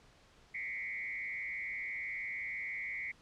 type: tone with frequency modulation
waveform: sine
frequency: 2124 Hz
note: C7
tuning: 25 cents sharp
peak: -37 dBFS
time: 0.54-3.12 s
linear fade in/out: 10 ms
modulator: 106 Hz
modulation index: 1.5
effects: pink hiss -63 dBFS RMS until 3.21 s + low-pass 6000 Hz 12 dB/octave